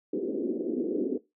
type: band-pass noise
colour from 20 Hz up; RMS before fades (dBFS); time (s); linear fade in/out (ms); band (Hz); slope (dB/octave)
pink; -30; 0.13-1.18; 5; 240 to 450; 48
effects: noise-tail reverb RT60 0.2 s tail -18 dB re dry